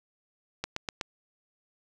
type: click train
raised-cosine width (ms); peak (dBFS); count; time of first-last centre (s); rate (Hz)
0.2; -14; 4; 0.64-1.012; 8.07
effects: none